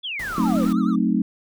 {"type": "exponential sweep", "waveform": "sine", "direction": "down", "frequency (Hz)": [3520, 460], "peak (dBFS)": -26, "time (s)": [0.03, 0.66], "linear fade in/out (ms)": 20}
{"type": "noise", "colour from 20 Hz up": "pink", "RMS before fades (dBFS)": -37, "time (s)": [0.19, 0.73], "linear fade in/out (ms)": 5}
{"type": "tone with vibrato", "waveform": "triangle", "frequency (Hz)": 1265, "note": "D#6", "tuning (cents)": 28, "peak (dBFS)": -30, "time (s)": [0.35, 0.96], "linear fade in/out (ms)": 10, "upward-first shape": "triangle", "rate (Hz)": 9.7, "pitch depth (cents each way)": 160}
{"type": "chord", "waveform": "sine", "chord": "F# diminished seventh", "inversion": "none", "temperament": "equal", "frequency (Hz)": [185, 220, 261.6, 311.1], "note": ["F#3", "A3", "C4", "Eb4"], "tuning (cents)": [0, 0, 0, 0], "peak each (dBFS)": [-23, -21, -23, -25], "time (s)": [0.38, 1.22], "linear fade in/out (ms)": 2}
{"effects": []}